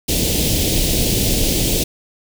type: band-stop noise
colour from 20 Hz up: pink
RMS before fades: -17 dBFS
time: 0.08-1.84 s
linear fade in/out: 10 ms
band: 560 to 2800 Hz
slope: 24 dB/octave
effects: none